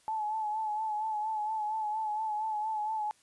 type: tone with vibrato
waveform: sine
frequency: 861 Hz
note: A5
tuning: 38 cents flat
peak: -30 dBFS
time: 0.08-3.11 s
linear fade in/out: 0 ms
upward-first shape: sine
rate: 4.3 Hz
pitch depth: 45 cents each way
effects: white hiss -65 dBFS RMS until 3.22 s + resampled to 24000 Hz